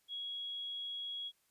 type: tone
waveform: sine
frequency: 3322 Hz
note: G#7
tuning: in tune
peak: -39 dBFS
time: 0.08-1.32 s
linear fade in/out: 50 ms
effects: white hiss -75 dBFS RMS until 1.5 s + resampled to 32000 Hz